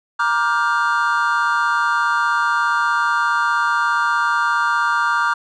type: chord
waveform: triangle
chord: G minor seventh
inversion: first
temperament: just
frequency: 940.8 / 1176 / 1411.2 / 1568 Hz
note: Bb5 / D6 / F6 / G6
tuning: +16 / +2 / +18 / 0 cents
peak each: -20 / -18 / -18 / -22 dBFS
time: 0.19-5.34 s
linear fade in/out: 10 ms
effects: resampled to 22050 Hz